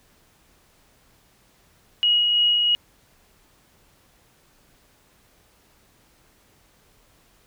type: tone with tremolo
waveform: sine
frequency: 2896 Hz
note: F#7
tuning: 38 cents flat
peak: -15 dBFS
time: 2.03-2.75 s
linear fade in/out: 0 ms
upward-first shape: sine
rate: 3 Hz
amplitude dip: 25%
effects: pink hiss -59 dBFS RMS until 7.46 s